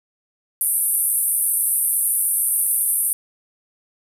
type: band-pass noise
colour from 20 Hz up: pink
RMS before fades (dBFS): -20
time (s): 0.61-3.13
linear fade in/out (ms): 0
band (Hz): 9000 to 13000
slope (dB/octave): 96
effects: none